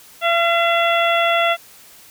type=harmonic tone with a mistuned harmonic; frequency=678 Hz; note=E5; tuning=49 cents sharp; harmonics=1 / 2 / 3 / 4 / 5; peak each=-17 / -20 / -22 / -23 / -24 dBFS; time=0.21-1.57 s; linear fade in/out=50 ms; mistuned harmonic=2; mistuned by=+16 cents; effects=white hiss -45 dBFS RMS until 2.1 s